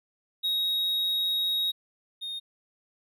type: tone pair in turn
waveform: triangle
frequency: 3781 / 3697 Hz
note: A#7 / A#7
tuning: +24 / -15 cents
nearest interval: unison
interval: 39 cents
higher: first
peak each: -23 / -31 dBFS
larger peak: first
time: 0.43-1.72 / 2.21-2.4 s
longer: first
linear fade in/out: 20 ms
effects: none